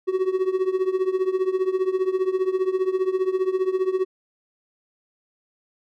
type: tone with tremolo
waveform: triangle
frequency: 375.2 Hz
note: F#4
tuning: 24 cents sharp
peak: -14 dBFS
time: 0.07-4.05 s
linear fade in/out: 20 ms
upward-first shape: triangle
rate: 15 Hz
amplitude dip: 90%
effects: none